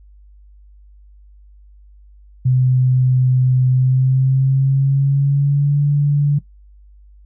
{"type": "tone with pitch glide", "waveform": "sine", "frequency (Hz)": [128, 144.51], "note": ["C3", "D3"], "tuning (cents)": [-38, -28], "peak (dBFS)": -11, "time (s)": [2.45, 6.39], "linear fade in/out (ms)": 10, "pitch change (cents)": 210, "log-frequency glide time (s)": [3.71, 5.82], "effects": ["noise-tail reverb RT60 0.1 s tail -17 dB re dry", "added 50 Hz sine -42 dBFS peak until 7.25 s"]}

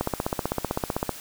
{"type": "click train", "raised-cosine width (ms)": 1, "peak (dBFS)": -10, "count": 18, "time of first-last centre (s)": [0.01, 1.093], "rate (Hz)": 15.7, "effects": ["white hiss -41 dBFS RMS until 1.2 s"]}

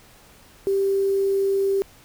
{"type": "tone with quantisation", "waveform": "sine", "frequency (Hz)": 392, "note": "G4", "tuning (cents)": 0, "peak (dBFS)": -18, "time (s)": [0.67, 1.82], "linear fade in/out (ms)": 0, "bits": 7, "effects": ["pink hiss -51 dBFS RMS until 2.04 s"]}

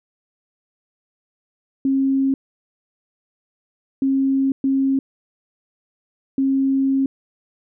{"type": "tone bursts at uneven times", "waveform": "sine", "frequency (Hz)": 270, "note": "C#4", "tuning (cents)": -45, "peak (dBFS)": -15, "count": 4, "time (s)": [[1.85, 2.34], [4.02, 4.52], [4.64, 4.99], [6.38, 7.06]], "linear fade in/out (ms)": 2, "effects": []}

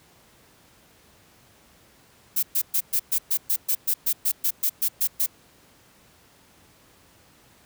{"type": "noise bursts", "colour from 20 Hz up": "violet", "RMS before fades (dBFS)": -22, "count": 16, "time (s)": [2.36, 5.264], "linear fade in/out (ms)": 10, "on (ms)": 69, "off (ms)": 120, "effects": ["pink hiss -56 dBFS RMS until 7.65 s", "high-pass 60 Hz 12 dB/octave"]}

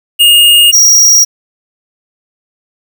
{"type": "tone pair in turn", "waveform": "square", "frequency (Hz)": [2845, 5690], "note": ["F7", "F8"], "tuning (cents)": [31, 31], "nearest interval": "octave", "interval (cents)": 1200, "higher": "second", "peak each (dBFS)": -3, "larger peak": "neither", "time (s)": [[0.19, 0.72], [0.72, 1.25]], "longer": "neither", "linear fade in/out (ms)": 20, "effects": ["7-bit"]}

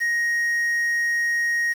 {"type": "tone with quantisation", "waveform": "triangle", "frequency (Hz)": 1875, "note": "A#6", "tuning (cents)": 10, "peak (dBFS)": -18, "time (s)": [0, 1.74], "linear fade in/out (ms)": 20, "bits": 7, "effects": []}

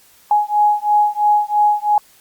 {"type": "beating tone pair", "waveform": "sine", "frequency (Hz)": [834, 837], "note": ["G#5", "G#5"], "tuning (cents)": [7, 13], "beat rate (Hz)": 3, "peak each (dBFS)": -15, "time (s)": [0.31, 1.98], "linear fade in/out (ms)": 2, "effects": ["white hiss -50 dBFS RMS until 2.2 s", "Opus 48 kbps"]}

